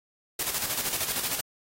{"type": "noise with tremolo", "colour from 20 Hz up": "white", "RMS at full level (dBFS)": -28, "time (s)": [0.39, 1.41], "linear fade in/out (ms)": 5, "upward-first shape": "square", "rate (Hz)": 13, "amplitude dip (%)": 50, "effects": ["AAC 48 kbps"]}